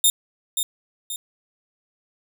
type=tone with echo; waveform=10% pulse; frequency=3643 Hz; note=A#7; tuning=41 cents flat; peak=-6 dBFS; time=0.04-0.1 s; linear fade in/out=2 ms; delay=530 ms; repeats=2; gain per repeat=-7 dB; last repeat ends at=1.16 s; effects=none